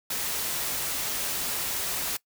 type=noise; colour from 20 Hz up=white; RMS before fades=-30 dBFS; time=0.1-2.17 s; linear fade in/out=5 ms; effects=noise-tail reverb RT60 0.1 s tail -21 dB re dry